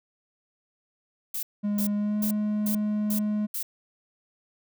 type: noise bursts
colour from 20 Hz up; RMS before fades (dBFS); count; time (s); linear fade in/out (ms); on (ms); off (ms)
violet; -31; 6; 1.34-3.63; 5; 90; 350
type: tone with pitch glide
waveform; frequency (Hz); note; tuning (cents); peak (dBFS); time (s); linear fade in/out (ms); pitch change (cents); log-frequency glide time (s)
triangle; 206.2 to 210.5; G#3 to G#3; -12 to +24; -22; 1.63-3.47; 20; +36; 1.95-2.18
effects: none